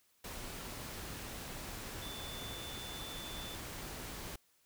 sine tone in noise, 3509 Hz, A7, 5 cents flat, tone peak -47 dBFS, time 2.02-3.55 s, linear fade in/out 5 ms, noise pink, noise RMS -45 dBFS, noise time 0.24-4.36 s, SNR -5 dB, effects white hiss -72 dBFS RMS until 4.65 s

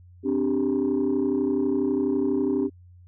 sine chord, C suspended second, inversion none, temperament equal, 261.6 / 293.7 / 392 Hz, C4 / D4 / G4, 0 / 0 / 0 cents, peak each -24 dBFS, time 0.23-2.7 s, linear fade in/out 50 ms, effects tanh soft clip ceiling -16 dBFS + added 89 Hz sine -47 dBFS peak until 3.07 s

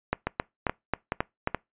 two click trains, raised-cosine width 0.5 ms, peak -11 / -9 dBFS, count 4 / 6, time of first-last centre 0.27-1.547 / 0.13-1.474 s, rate 2.35 / 3.72 Hz, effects noise-tail reverb RT60 0.2 s tail -24 dB re dry + resampled to 8000 Hz

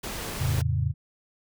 pink noise, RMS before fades -34 dBFS, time 0.03-0.62 s, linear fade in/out 10 ms
sine chord, F augmented, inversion none, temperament equal with one note detuned, 85.31 / 110 / 138.59 Hz, F2 / A2 / C#3, -40 / 0 / 0 cents, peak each -27 dBFS, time 0.38-0.94 s, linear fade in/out 50 ms
effects none

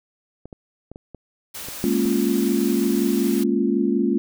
clicks, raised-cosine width 2 ms, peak -24 dBFS, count 7, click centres 0.456 / 0.528 / 0.916 / 0.959 / 1.147 / 1.686 / 2.056 s
white noise, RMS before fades -34 dBFS, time 1.54-3.44 s, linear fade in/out 10 ms
sine chord, Bb minor seventh, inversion third, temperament equal, 207.7 / 233.1 / 277.2 / 349.2 Hz, Ab3 / Bb3 / Db4 / F4, 0 / 0 / 0 / 0 cents, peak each -23 dBFS, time 1.84-4.18 s, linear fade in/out 0 ms
effects none

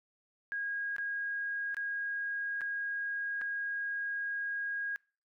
sine tone with dropouts, 1636 Hz, G#6, 26 cents flat, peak -33 dBFS, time 0.52-4.96 s, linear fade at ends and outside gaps 0 ms, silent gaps 0.964-0.983 / 1.745-1.768 / 2.609-2.616 / 3.413-3.417 s, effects noise-tail reverb RT60 0.4 s tail -25 dB re dry

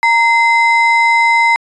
triangle ring-modulated tone, 1499 Hz, F#6, 22 cents sharp, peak -3 dBFS, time 0.03-1.56 s, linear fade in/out 0 ms, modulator 569 Hz, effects resampled to 22050 Hz

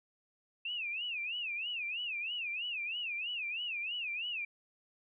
sine tone with vibrato, 2637 Hz, E7, in tune, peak -35 dBFS, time 0.65-4.45 s, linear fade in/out 5 ms, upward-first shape sine, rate 3.1 Hz, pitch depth 200 cents each way, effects none

